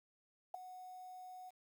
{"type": "tone with ADSR envelope", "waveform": "sine", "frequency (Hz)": 737, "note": "F#5", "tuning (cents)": -7, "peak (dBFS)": -35, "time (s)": [0.54, 1.51], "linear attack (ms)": 5, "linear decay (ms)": 6, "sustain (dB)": -14, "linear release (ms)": 24, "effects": ["11-bit"]}